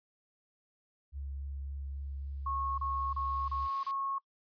sine tone with vibrato, 69.3 Hz, C#2, in tune, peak -37 dBFS, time 1.12-3.69 s, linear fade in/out 50 ms, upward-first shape triangle, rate 3.6 Hz, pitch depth 15 cents each way
blue noise with exponential growth, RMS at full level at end -43 dBFS, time 1.84-3.91 s, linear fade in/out 0 ms, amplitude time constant 450 ms
sine tone bursts, 1094 Hz, C#6, 23 cents flat, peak -32 dBFS, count 5, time 2.46-4.184 s, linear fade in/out 5 ms, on 320 ms, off 31 ms
effects noise-tail reverb RT60 0.1 s tail -24 dB re dry + resampled to 11025 Hz

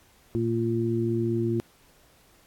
harmonic tone, 115.3 Hz, A#2, 19 cents flat, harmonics 1 / 2 / 3, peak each -28 / -29 / -26 dBFS, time 0.35-1.6 s, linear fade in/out 0 ms, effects pink hiss -59 dBFS RMS until 2.46 s + AAC 64 kbps

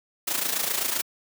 white noise with amplitude modulation, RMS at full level -24 dBFS, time 0.27-1.02 s, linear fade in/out 10 ms, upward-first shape sine, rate 27.7 Hz, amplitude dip 65%, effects high-pass 200 Hz 12 dB/octave

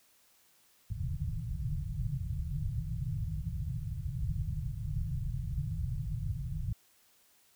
white low-pass noise, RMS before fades -35 dBFS, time 0.9-6.73 s, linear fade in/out 5 ms, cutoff 160 Hz, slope 96 dB/octave, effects white hiss -66 dBFS RMS until 7.55 s

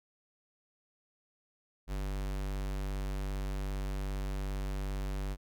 square tone, 48.73 Hz, G1, 10 cents flat, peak -34 dBFS, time 1.87-5.37 s, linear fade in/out 50 ms, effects none

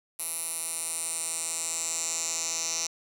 10% pulse tone with band-pass filter sweep, 164.81 Hz, E3, in tune, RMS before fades -32 dBFS, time 0.19-2.87 s, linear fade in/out 5 ms, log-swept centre 11000 to 6200 Hz, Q 4.7, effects none

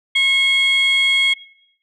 sine tone pair together, 2176 / 3290 Hz, C#7 / G#7, -33 / -17 cents, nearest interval perfect fifth, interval 716 cents, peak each -13 / -14 dBFS, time 0.15-1.34 s, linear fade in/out 10 ms, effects noise-tail reverb RT60 0.7 s tail -19 dB re dry + tanh soft clip ceiling -9 dBFS

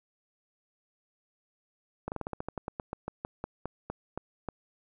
slowing click train, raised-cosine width 1 ms, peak -20 dBFS, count 19, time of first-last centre 2.08-4.487 s, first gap 39 ms, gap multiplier 1.13, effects none

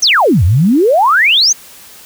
sine exponential two-way sweep, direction down then up, 6645 to 80 to 6645 Hz, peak -6 dBFS, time 0.02-1.53 s, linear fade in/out 10 ms, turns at 0.44 s, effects white hiss -37 dBFS RMS until 2.05 s

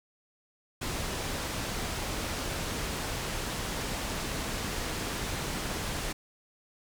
pink low-pass noise, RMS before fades -34 dBFS, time 0.81-6.13 s, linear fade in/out 10 ms, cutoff 10000 Hz, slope 12 dB/octave, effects none

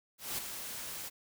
white noise with ADSR envelope, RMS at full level -35 dBFS, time 0.18-1.1 s, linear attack 200 ms, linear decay 12 ms, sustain -7 dB, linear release 26 ms, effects none

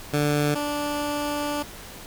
15% pulse tone pair in turn, 147.2 / 292.6 Hz, D3 / D4, +4 / -6 cents, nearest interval octave, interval 1190 cents, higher second, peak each -14 / -19 dBFS, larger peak first, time 0.13-0.55 / 0.55-1.63 s, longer second, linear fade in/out 10 ms, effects pink hiss -41 dBFS RMS until 2.06 s

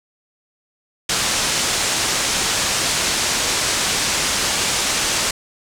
white low-pass noise, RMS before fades -20 dBFS, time 1.09-5.31 s, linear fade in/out 5 ms, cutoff 8200 Hz, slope 24 dB/octave, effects none

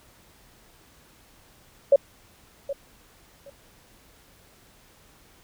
sine tone with echo, 558 Hz, C#5, 11 cents sharp, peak -11 dBFS, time 1.92-1.96 s, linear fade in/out 5 ms, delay 770 ms, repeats 2, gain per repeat -15 dB, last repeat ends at 3.5 s, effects pink hiss -56 dBFS RMS until 5.43 s

